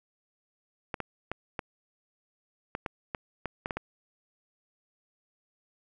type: clicks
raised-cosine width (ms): 0.5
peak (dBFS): -17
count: 11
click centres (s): 0.942 / 1.003 / 1.316 / 1.592 / 2.751 / 2.862 / 3.148 / 3.457 / 3.659 / 3.708 / 3.77
effects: none